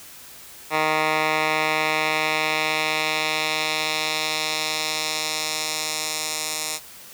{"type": "tone with band-pass filter sweep", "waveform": "10% pulse", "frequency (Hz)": 155.5, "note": "D#3", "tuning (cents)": -1, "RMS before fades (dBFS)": -24, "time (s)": [0.7, 6.8], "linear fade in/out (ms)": 50, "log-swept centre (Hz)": [1600, 7600], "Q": 1.1, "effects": ["white hiss -43 dBFS RMS until 7.13 s"]}